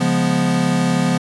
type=chord; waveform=square; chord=C# dominant seventh; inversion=none; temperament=equal; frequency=138.59 / 174.61 / 207.7 / 246.9 Hz; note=C#3 / E#3 / G#3 / B3; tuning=0 / 0 / 0 / 0 cents; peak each=-24 / -19 / -25 / -20 dBFS; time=0-1.18 s; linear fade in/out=10 ms; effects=resampled to 24000 Hz